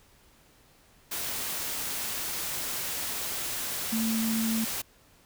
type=tone in noise; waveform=sine; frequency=223.8 Hz; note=A3; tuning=30 cents sharp; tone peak=-26 dBFS; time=3.92-4.65 s; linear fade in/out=10 ms; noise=white; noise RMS=-33 dBFS; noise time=1.11-4.82 s; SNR=+4 dB; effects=pink hiss -60 dBFS RMS until 5.25 s